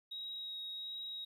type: tone with vibrato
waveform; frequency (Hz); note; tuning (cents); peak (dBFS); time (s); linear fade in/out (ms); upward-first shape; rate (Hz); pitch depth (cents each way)
triangle; 3800; A#7; +33; -38; 0.11-1.25; 10; sine; 1.4; 9
effects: tanh soft clip ceiling -39 dBFS + 13-bit